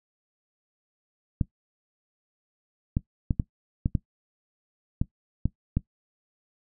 clicks, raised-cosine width 5 ms, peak -11 dBFS, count 9, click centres 1.412 / 2.969 / 3.308 / 3.398 / 3.859 / 3.952 / 5.015 / 5.456 / 5.77 s, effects noise-tail reverb RT60 0.1 s tail -18 dB re dry

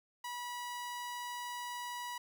sawtooth tone, 973 Hz, B5, 26 cents flat, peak -36 dBFS, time 0.24-2.18 s, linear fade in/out 5 ms, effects none

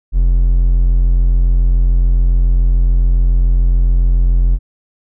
triangle tone, 43.53 Hz, F1, 5 cents flat, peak -6 dBFS, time 0.12-4.59 s, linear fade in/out 50 ms, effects none

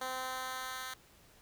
10% pulse tone with high-pass filter sweep, 258.2 Hz, C4, 23 cents flat, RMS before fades -40 dBFS, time 0.01-0.94 s, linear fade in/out 5 ms, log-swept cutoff 540 to 1600 Hz, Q 0.85, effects pink hiss -62 dBFS RMS until 1.41 s

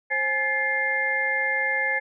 sine tone cluster, 531 / 838 / 1732 / 2108 Hz, C5 / G#5 / A6 / C7, +25 / +15 / -28 / +12 cents, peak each -32 / -32 / -25 / -25 dBFS, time 0.1-2 s, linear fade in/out 20 ms, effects none

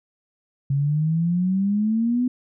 sine exponential sweep, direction up, 136.5 to 253.3 Hz, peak -18 dBFS, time 0.7-2.28 s, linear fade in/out 5 ms, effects none

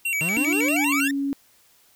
square tone with vibrato, 2500 Hz, D#7, 8 cents sharp, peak -23 dBFS, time 0.05-1.08 s, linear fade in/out 5 ms, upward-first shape square, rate 6.3 Hz, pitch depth 160 cents each way
40% pulse exponential sweep, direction up, 148.6 to 1864 Hz, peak -26 dBFS, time 0.21-1.11 s, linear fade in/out 2 ms
sine tone with pitch glide, 293.7 to 278.3 Hz, D4 to C#4, 0 to +7 cents, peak -22 dBFS, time 0.37-1.33 s, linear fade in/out 0 ms, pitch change -93 cents, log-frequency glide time 0.78-1 s
effects white hiss -58 dBFS RMS until 1.95 s

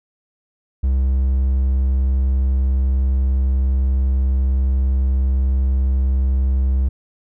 triangle tone, 65.8 Hz, C2, 10 cents sharp, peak -12 dBFS, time 0.83-6.89 s, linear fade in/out 10 ms, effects none

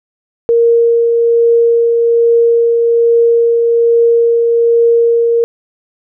sine tone with tremolo, 466.2 Hz, A#4, in tune, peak -5 dBFS, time 0.49-5.44 s, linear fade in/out 0 ms, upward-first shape triangle, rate 1.2 Hz, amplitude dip 30%, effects none

